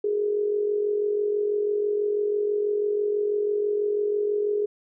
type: tone with amplitude modulation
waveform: sine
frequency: 415.3 Hz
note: G#4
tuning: in tune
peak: -19 dBFS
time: 0.04-4.66 s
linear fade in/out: 5 ms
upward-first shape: sine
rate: 46.1 Hz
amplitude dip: 55%
effects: none